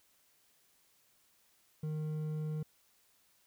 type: tone with hard clipping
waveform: triangle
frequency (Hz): 154.1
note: D#3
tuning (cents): -16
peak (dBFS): -36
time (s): 1.83-2.63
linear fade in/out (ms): 5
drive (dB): 9
effects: white hiss -70 dBFS RMS until 3.46 s